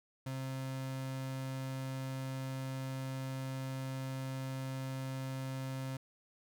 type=tone; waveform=35% pulse; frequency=132.5 Hz; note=C3; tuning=22 cents sharp; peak=-36 dBFS; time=0.26-5.97 s; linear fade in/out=5 ms; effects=none